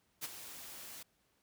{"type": "noise with ADSR envelope", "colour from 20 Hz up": "white", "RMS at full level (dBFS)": -38, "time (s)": [0.21, 1.03], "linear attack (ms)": 31, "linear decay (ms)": 29, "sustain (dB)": -11, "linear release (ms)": 7, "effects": ["pink hiss -75 dBFS RMS until 1.42 s", "high-pass 60 Hz 12 dB/octave"]}